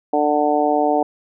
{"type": "harmonic tone", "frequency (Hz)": 148.6, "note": "D3", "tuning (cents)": 21, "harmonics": [2, 3, 4, 5, 6], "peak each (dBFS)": [-21, -22, -21, -18, -25], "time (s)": [0.13, 1.03], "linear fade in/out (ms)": 5, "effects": []}